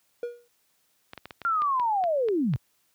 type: tone with exponential decay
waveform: triangle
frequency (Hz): 479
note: A#4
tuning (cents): +47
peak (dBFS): -24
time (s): 0.23-0.48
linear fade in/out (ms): 2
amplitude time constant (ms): 53
type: clicks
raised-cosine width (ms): 0.3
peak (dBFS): -23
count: 10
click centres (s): 1.134 / 1.177 / 1.256 / 1.308 / 1.417 / 1.62 / 1.798 / 2.039 / 2.286 / 2.537
type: linear sweep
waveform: sine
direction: down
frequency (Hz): 1400 to 110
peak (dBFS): -22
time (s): 1.45-2.56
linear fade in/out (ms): 0
effects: white hiss -69 dBFS RMS until 2.94 s + high-pass 60 Hz 12 dB/octave